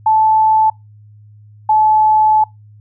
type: tone pair in turn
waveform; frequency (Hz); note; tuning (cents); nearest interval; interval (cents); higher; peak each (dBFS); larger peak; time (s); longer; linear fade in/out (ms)
sine; 873 / 863; A5 / A5; -14 / -34; unison; 20; first; -8; neither; 0.06-0.7 / 1.69-2.44; second; 5
effects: noise-tail reverb RT60 0.2 s tail -25 dB re dry + added 105 Hz sine -39 dBFS peak until 2.8 s